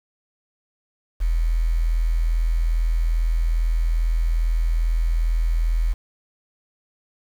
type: tone with quantisation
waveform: sine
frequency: 41.2 Hz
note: E1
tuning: in tune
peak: -17 dBFS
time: 1.2-5.94 s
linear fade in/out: 20 ms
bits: 7
effects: none